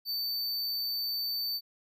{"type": "tone", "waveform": "square", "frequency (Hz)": 4559, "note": "C#8", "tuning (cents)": 48, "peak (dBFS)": -31, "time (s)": [0.05, 1.61], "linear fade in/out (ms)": 50, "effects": []}